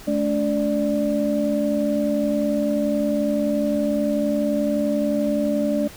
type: tone cluster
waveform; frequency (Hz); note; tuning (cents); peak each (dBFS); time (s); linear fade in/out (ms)
sine; 215.7 / 287.2 / 589; A3 / D4 / D5; -34 / -39 / +5; -23; 0.07-5.88; 10
effects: pink hiss -42 dBFS RMS until 5.96 s